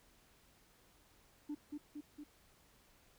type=tone with echo; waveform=sine; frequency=295.4 Hz; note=D4; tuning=10 cents sharp; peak=-37 dBFS; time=1.49-1.55 s; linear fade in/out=10 ms; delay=230 ms; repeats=3; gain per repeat=-3 dB; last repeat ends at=2.24 s; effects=tanh soft clip ceiling -37 dBFS + pink hiss -68 dBFS RMS until 3.18 s